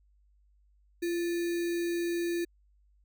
sine tone with sample-and-hold, 342.6 Hz, F4, 33 cents flat, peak -28 dBFS, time 1.02-2.45 s, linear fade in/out 10 ms, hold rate 2100 Hz, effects added 50 Hz sine -62 dBFS peak until 3.04 s

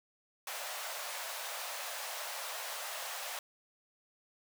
pink high-pass noise, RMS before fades -41 dBFS, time 0.47-3.39 s, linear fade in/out 2 ms, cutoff 560 Hz, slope 48 dB/octave, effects none

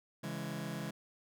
sawtooth chord, C# minor, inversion none, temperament just, 138.59 / 166.31 / 207.9 Hz, C#3 / E3 / G#3, 0 / +16 / +2 cents, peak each -39 / -38 / -38 dBFS, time 0.23-0.91 s, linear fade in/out 10 ms, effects none

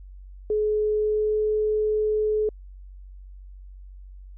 sine tone with pitch glide, 425 to 427.7 Hz, G#4 to A4, +40 to -49 cents, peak -20 dBFS, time 0.5-2.49 s, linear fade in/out 2 ms, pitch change +11 cents, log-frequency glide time 0.94-1.4 s, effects added 47 Hz sine -40 dBFS peak until 4.37 s

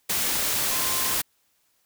sine tone in noise, 1046.5 Hz, C6, in tune, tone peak -35 dBFS, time 0.71-1.15 s, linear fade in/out 10 ms, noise white, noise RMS -25 dBFS, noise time 0.09-1.22 s, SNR -13 dB, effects white hiss -68 dBFS RMS until 1.85 s

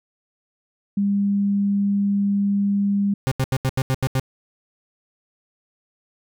sine tone, 200.7 Hz, G3, 41 cents sharp, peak -17 dBFS, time 0.97-3.14 s, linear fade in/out 5 ms
40% pulse tone bursts, 131.7 Hz, C3, 12 cents sharp, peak -17 dBFS, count 8, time 3.27-4.197 s, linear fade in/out 0 ms, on 45 ms, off 81 ms
effects none

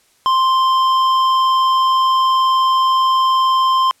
triangle tone with hard clipping, 1046.5 Hz, C6, in tune, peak -13 dBFS, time 0.26-3.91 s, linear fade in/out 0 ms, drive 12 dB, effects white hiss -56 dBFS RMS until 4 s + low-pass 11000 Hz 12 dB/octave

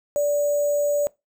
sine tone with sample-and-hold, 582 Hz, D5, 16 cents flat, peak -18 dBFS, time 0.16-1.07 s, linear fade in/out 0 ms, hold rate 7350 Hz, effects noise-tail reverb RT60 0.2 s tail -22 dB re dry

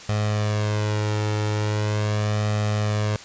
sawtooth tone with flanger, 105.8 Hz, G#2, 33 cents sharp, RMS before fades -23 dBFS, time 0.09-3.16 s, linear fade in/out 0 ms, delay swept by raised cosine 1.6 to 2.23 ms, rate 0.4 Hz, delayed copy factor +0.65, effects white hiss -41 dBFS RMS until 3.24 s + resampled to 16000 Hz

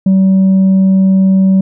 sine tone with tanh clipping, 190.9 Hz, G3, 46 cents flat, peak -6 dBFS, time 0.06-1.61 s, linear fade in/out 5 ms, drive 2 dB, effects none

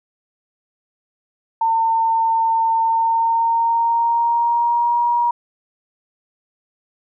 sine tone with pitch glide, 905 to 952.7 Hz, A5 to A#5, +48 to +37 cents, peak -14 dBFS, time 1.61-5.31 s, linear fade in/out 5 ms, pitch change +89 cents, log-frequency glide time 2.82-5.04 s, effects none

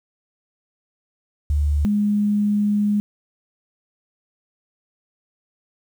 sine tone pair in turn, 73.42 / 206.9 Hz, D2 / G#3, 0 / -6 cents, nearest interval octave + tritone, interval 1794 cents, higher second, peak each -16 dBFS, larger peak neither, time 1.5-1.85 / 1.85-3 s, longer second, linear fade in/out 0 ms, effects 8-bit

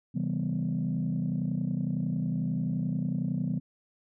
sine chord, C major seventh, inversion none, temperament equal with one note detuned, 134.26 / 164.81 / 196 / 246.9 Hz, C3 / E3 / G3 / B3, +45 / 0 / 0 / 0 cents, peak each -33 / -30 / -32 / -33 dBFS, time 0.14-3.6 s, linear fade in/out 20 ms, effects tanh soft clip ceiling -21 dBFS

